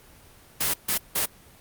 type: noise bursts at uneven times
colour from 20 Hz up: white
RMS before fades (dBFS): -24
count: 3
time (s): 0.6-0.74 / 0.88-0.98 / 1.15-1.26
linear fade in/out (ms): 10
effects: pink hiss -52 dBFS RMS until 1.6 s + Opus 24 kbps